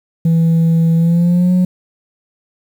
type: tone with pitch glide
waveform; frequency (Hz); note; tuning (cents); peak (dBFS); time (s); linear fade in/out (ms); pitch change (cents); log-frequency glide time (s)
sine; 164.81 to 181.81; E3 to F#3; 0 to -30; -6; 0.25-1.65; 5; +170; 0.96-1.53
effects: tanh soft clip ceiling -8 dBFS + 7-bit